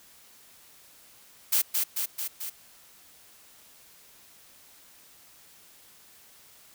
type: noise with echo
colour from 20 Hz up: blue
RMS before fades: -23 dBFS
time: 1.52-1.62 s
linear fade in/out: 10 ms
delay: 220 ms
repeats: 4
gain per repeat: -3 dB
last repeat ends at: 2.5 s
effects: white hiss -55 dBFS RMS until 6.74 s